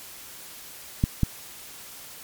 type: clicks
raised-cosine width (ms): 5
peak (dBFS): -7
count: 2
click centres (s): 1.039 / 1.233
effects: white hiss -43 dBFS RMS until 2.23 s + MP3 96 kbps